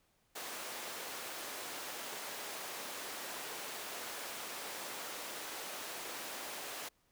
pink high-pass noise, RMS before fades -44 dBFS, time 0.35-6.89 s, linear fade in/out 10 ms, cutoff 460 Hz, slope 12 dB/octave, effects pink hiss -74 dBFS RMS until 7.11 s

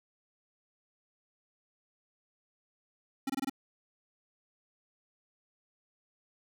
square tone bursts, 270 Hz, C#4, 45 cents flat, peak -31 dBFS, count 5, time 3.27-3.497 s, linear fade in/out 5 ms, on 27 ms, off 23 ms, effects none

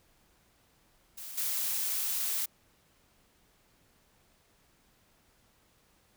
blue noise with level steps, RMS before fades -43 / -32 dBFS, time 1.17-2.46 s, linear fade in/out 10 ms, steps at 1.37 s, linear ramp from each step 10 ms, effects pink hiss -67 dBFS RMS until 6.16 s

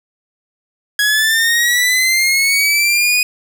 sawtooth linear sweep, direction up, 1661.2 to 2489 Hz, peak -8 dBFS, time 0.99-3.23 s, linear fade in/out 2 ms, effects none

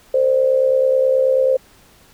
sine tone with amplitude modulation, 523.3 Hz, C5, in tune, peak -9 dBFS, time 0.14-1.57 s, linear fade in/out 5 ms, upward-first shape sine, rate 69.3 Hz, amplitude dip 65%, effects pink hiss -50 dBFS RMS until 2.13 s

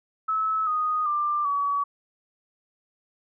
sine tone with pitch steps, 1298 / 1241.5 / 1187.5 / 1135.9 Hz, E6 / D#6 / D6 / C#6, -27 / -4 / +19 / +42 cents, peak -22 dBFS, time 0.28-1.84 s, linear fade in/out 10 ms, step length 390 ms, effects none

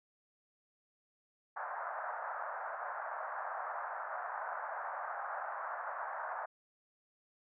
pink band-pass noise, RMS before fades -41 dBFS, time 1.56-6.46 s, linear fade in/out 10 ms, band 630 to 1600 Hz, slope 48 dB/octave, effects none

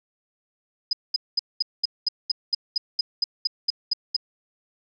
sine tone bursts, 5000 Hz, D#8, 8 cents sharp, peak -18 dBFS, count 15, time 0.91-4.165 s, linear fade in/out 5 ms, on 21 ms, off 210 ms, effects none

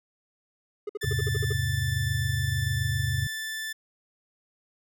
triangle tone bursts, 415.3 Hz, G#4, in tune, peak -27 dBFS, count 9, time 0.87-1.526 s, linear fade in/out 5 ms, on 24 ms, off 55 ms
sawtooth tone, 1760 Hz, A6, in tune, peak -28 dBFS, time 1.01-3.73 s, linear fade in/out 10 ms
sine chord, E augmented, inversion none, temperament equal, 82.41 / 103.83 / 130.81 Hz, E2 / G#2 / B#2, 0 / 0 / 0 cents, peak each -31 / -29 / -29 dBFS, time 1.04-3.27 s, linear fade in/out 5 ms
effects none

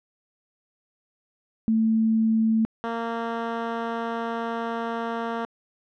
sine / 10% pulse tone pair in turn, 222.3 / 230.5 Hz, A3 / A#3, +18 / -19 cents, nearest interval minor second, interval 63 cents, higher second, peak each -18 dBFS, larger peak neither, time 1.68-2.65 / 2.84-5.45 s, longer second, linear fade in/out 0 ms, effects low-pass 2000 Hz 12 dB/octave

